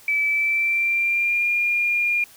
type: tone with pitch glide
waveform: sine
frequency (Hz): 2307 to 2413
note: D7 to D7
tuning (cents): -31 to +46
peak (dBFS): -18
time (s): 0.08-2.24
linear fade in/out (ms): 2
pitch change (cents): +77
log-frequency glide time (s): 0.26-1.48
effects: white hiss -49 dBFS RMS until 2.36 s